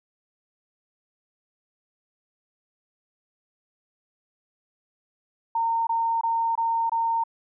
sine tone bursts, 916 Hz, A#5, 31 cents flat, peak -21 dBFS, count 5, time 5.55-7.238 s, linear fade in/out 5 ms, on 320 ms, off 22 ms, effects none

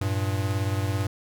square beating tone pair, 97 / 115 Hz, G2 / A#2, -18 / -23 cents, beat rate 18 Hz, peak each -26 / -30 dBFS, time 0.01-1.07 s, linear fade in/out 5 ms, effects none

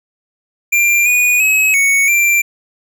square tone with pitch steps, 2379 / 2460 / 2561 / 2222 / 2360 Hz, D7 / D#7 / D#7 / C#7 / D7, +22 / -20 / +49 / +4 / +8 cents, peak -10 dBFS, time 0.72-2.42 s, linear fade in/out 10 ms, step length 340 ms, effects none

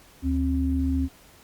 sine tone pair together, 74.6 / 265.8 Hz, D2 / C4, +28 / +27 cents, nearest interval octave + minor seventh, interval 2199 cents, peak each -24 dBFS, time 0.22-1.09 s, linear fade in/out 50 ms, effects pink hiss -53 dBFS RMS until 1.43 s + Opus 48 kbps

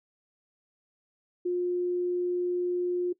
sine tone, 356 Hz, F4, 33 cents sharp, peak -25 dBFS, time 1.45-3.13 s, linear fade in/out 10 ms, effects noise-tail reverb RT60 0.1 s tail -19 dB re dry

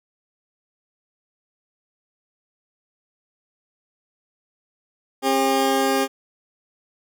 20% pulse tone pair together, 268.7 / 402.8 Hz, C4 / G4, +46 / +47 cents, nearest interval perfect fifth, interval 701 cents, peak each -16 dBFS, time 5.22-6.08 s, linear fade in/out 50 ms, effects none

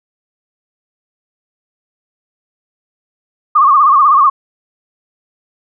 sine tone with vibrato, 1149 Hz, D6, 38 cents flat, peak -5 dBFS, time 3.55-4.3 s, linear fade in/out 10 ms, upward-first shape sine, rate 16 Hz, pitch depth 120 cents each way, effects none

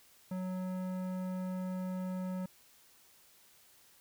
sine tone with tanh clipping, 184.7 Hz, F#3, 3 cents flat, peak -37 dBFS, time 0.31-2.46 s, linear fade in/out 5 ms, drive 15 dB, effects white hiss -63 dBFS RMS until 4 s

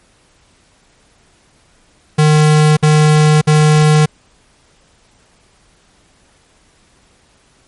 square tone bursts, 152.6 Hz, D#3, 33 cents flat, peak -7 dBFS, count 3, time 2.18-4.06 s, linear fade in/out 10 ms, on 590 ms, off 55 ms, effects pink hiss -52 dBFS RMS until 7.67 s + MP3 48 kbps

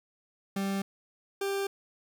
40% pulse tone pair in turn, 196 / 394.8 Hz, G3 / G4, 0 / +12 cents, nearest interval octave, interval 1212 cents, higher second, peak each -28 dBFS, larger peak neither, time 0.56-0.82 / 1.41-1.67 s, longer neither, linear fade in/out 5 ms, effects 11-bit

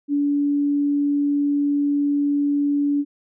sine tone, 287.2 Hz, D4, 39 cents flat, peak -17 dBFS, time 0.08-3.05 s, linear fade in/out 50 ms, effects none

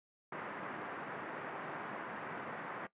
white band-pass noise, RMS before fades -44 dBFS, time 0.32-2.87 s, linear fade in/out 5 ms, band 140 to 1700 Hz, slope 24 dB/octave, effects noise-tail reverb RT60 0.1 s tail -18 dB re dry + resampled to 8000 Hz

